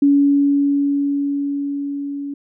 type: tone with level ramp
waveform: sine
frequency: 282.8 Hz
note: C#4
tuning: 35 cents sharp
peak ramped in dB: -9 to -24 dBFS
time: 0.02-2.34 s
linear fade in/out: 5 ms
effects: none